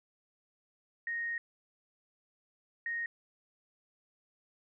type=tone bursts at uneven times; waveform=sine; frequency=1863 Hz; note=A#6; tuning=2 cents flat; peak=-33 dBFS; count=2; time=1.07-1.38 / 2.86-3.06 s; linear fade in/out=2 ms; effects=none